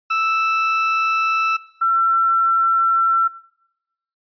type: tone pair in turn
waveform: 30% pulse / sine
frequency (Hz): 1318.5 / 1347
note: E6 / E6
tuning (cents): 0 / +37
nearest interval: unison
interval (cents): 37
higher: second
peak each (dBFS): -14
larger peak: neither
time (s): 0.1-1.57 / 1.81-3.28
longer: neither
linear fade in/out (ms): 10
effects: noise-tail reverb RT60 0.9 s tail -21 dB re dry + resampled to 11025 Hz